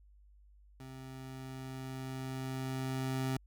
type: tone with level ramp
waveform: 25% pulse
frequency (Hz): 131.5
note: C3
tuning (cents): +9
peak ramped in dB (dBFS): -43 to -28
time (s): 0.8-3.37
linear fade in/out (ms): 2
effects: added 50 Hz sine -58 dBFS peak until 3.46 s